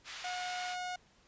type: band-pass noise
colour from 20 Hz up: pink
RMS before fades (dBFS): -46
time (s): 0.04-0.77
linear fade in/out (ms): 50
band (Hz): 1700 to 5500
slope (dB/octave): 12
type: tone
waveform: sawtooth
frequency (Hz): 725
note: F#5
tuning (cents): -35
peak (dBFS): -33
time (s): 0.24-0.96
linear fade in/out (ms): 5
effects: pink hiss -66 dBFS RMS until 1.27 s + resampled to 16000 Hz